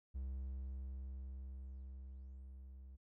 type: tone with level ramp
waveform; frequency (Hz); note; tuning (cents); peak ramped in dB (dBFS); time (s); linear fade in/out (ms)
triangle; 65.7; C2; +8; -38 to -50; 0.14-2.97; 20
effects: none